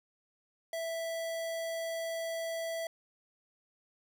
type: tone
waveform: square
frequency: 659.3 Hz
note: E5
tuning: in tune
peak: -35 dBFS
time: 0.73-2.87 s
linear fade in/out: 2 ms
effects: none

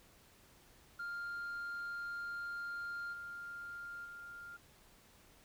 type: tone with level steps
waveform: sine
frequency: 1400 Hz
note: F6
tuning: 4 cents sharp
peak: -37 / -43 / -47 dBFS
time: 0.99-4.57 s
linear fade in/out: 10 ms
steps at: 3.12 / 4.04 s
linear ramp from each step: 20 ms
effects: tanh soft clip ceiling -39 dBFS + pink hiss -64 dBFS RMS until 5.44 s

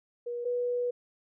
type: tone pair in turn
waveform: sine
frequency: 480 / 488.4 Hz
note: B4 / B4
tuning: -49 / -19 cents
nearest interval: unison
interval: 30 cents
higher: second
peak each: -32 / -27 dBFS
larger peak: second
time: 0.26-0.45 / 0.45-0.91 s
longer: second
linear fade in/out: 10 ms
effects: none

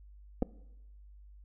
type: clicks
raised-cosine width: 2 ms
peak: -17 dBFS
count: 2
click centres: 0.423 / 0.427 s
effects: noise-tail reverb RT60 0.9 s tail -20 dB re dry + added 50 Hz sine -51 dBFS peak until 1.44 s

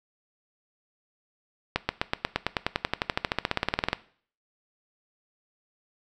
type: accelerating click train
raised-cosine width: 0.3 ms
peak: -7 dBFS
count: 28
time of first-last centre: 1.76-3.931 s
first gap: 130 ms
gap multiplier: 0.96
effects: noise-tail reverb RT60 0.5 s tail -18 dB re dry

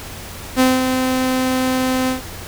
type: tone with ADSR envelope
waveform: sawtooth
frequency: 257.8 Hz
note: C4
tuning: 26 cents flat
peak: -6 dBFS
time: 0.56-2.22 s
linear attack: 41 ms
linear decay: 200 ms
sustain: -6 dB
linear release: 130 ms
effects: added 91 Hz sine -38 dBFS peak until 2.47 s + pink hiss -33 dBFS RMS until 2.47 s

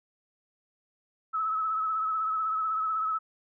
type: tone with vibrato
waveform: sine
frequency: 1294 Hz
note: E6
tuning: 32 cents flat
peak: -26 dBFS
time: 1.33-3.19 s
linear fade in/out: 20 ms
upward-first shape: sine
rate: 16 Hz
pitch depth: 36 cents each way
effects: none

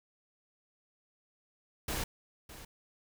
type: noise with echo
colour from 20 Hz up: pink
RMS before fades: -35 dBFS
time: 1.88-2.04 s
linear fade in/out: 5 ms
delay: 610 ms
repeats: 1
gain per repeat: -14 dB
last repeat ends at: 2.65 s
effects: none

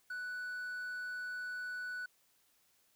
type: tone with quantisation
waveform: triangle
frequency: 1484 Hz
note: F#6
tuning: 5 cents sharp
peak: -37 dBFS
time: 0.1-2.06 s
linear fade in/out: 5 ms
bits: 11
effects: white hiss -72 dBFS RMS until 2.95 s

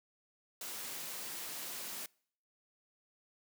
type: noise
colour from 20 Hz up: white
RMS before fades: -43 dBFS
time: 0.61-2.06 s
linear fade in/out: 2 ms
effects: noise-tail reverb RT60 0.6 s tail -26 dB re dry + high-pass 150 Hz 12 dB/octave

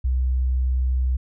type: tone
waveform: sine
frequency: 63.7 Hz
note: C2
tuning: 46 cents flat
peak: -18 dBFS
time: 0.04-1.17 s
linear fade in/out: 10 ms
effects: none

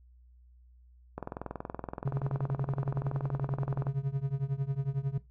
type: click train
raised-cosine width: 1 ms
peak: -22 dBFS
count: 58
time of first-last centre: 1.18-3.869 s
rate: 21.2 Hz
type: tone with tremolo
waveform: triangle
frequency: 137.5 Hz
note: C#3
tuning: 14 cents flat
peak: -23 dBFS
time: 2.05-5.18 s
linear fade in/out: 5 ms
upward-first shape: triangle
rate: 11 Hz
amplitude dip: 95%
effects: noise-tail reverb RT60 0.2 s tail -17 dB re dry + added 61 Hz sine -55 dBFS peak until 5.3 s

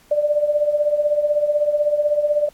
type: tone with tremolo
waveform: sine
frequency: 592 Hz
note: D5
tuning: 14 cents sharp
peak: -12 dBFS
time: 0.11-2.49 s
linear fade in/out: 5 ms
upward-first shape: triangle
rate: 16 Hz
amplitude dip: 75%
effects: pink hiss -53 dBFS RMS until 2.53 s + AAC 64 kbps

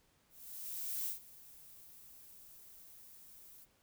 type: noise with ADSR envelope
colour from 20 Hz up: violet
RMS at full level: -38 dBFS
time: 0.29-3.66 s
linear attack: 780 ms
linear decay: 120 ms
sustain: -19 dB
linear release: 28 ms
effects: pink hiss -72 dBFS RMS until 3.82 s

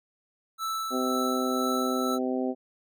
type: tone with tremolo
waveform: square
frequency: 1318.5 Hz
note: E6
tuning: in tune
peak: -29 dBFS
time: 0.58-2.19 s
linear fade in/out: 50 ms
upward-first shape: sine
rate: 2 Hz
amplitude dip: 30%
type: harmonic tone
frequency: 128.3 Hz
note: C3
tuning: 34 cents flat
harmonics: 2 / 3 / 4 / 5 / 6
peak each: -28 / -32 / -34 / -36 / -38 dBFS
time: 0.9-2.55 s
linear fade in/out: 50 ms
effects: none

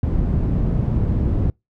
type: low-pass noise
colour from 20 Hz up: white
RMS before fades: -19 dBFS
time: 0.03-1.5 s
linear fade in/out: 2 ms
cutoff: 140 Hz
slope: 12 dB/octave
effects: noise-tail reverb RT60 0.2 s tail -26 dB re dry

